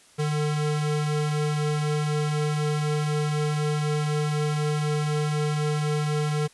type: tone pair together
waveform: square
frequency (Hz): 150.3 / 446.9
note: D3 / A4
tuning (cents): +40 / +27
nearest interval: octave + perfect fifth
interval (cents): 1887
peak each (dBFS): -24 / -34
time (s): 0.18-6.48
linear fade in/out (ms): 20
effects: white hiss -55 dBFS RMS until 6.53 s + resampled to 24000 Hz